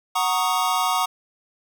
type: chord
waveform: square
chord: D# minor seventh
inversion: first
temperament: equal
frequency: 740 / 932.3 / 1108.7 / 1244.5 Hz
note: F#5 / A#5 / C#6 / D#6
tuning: 0 / 0 / 0 / 0 cents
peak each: -26 dBFS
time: 0.15-1.06 s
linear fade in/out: 10 ms
effects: none